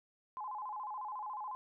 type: tone with vibrato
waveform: sine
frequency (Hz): 932.3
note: A#5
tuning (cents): 0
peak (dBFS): -39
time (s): 0.37-1.55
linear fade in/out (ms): 0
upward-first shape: square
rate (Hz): 14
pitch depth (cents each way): 170
effects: none